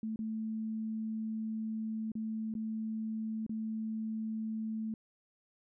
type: tone with dropouts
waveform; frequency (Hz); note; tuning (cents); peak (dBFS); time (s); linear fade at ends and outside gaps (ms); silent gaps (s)
sine; 220; A3; 0; -34; 0.03-4.94; 2; 0.16-0.19 / 2.118-2.153 / 2.54-2.551 / 3.465-3.494
effects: none